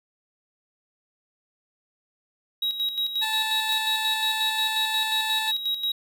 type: tone with tremolo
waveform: triangle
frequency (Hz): 3825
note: A#7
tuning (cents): +44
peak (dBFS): -21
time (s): 2.62-5.92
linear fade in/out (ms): 5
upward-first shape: square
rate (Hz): 5.6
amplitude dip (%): 60
type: tone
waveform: 15% pulse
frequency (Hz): 877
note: A5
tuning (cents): -6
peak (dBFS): -20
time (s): 3.21-5.52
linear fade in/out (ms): 20
type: noise with exponential decay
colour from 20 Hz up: blue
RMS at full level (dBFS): -33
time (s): 3.72-3.81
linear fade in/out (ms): 0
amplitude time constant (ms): 19
effects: none